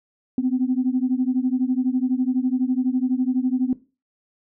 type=beating tone pair; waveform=sine; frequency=250.2 / 262.2 Hz; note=B3 / C4; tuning=+23 / +4 cents; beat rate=12 Hz; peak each=-21 dBFS; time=0.38-3.73 s; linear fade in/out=2 ms; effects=noise-tail reverb RT60 0.3 s tail -17 dB re dry + tanh soft clip ceiling -11 dBFS